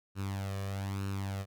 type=tone with flanger; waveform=sawtooth; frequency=98 Hz; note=G2; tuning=in tune; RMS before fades=-36 dBFS; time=0.15-1.46 s; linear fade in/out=50 ms; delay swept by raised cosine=0.73 to 1.73 ms; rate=1.1 Hz; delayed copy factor=+0.65; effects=none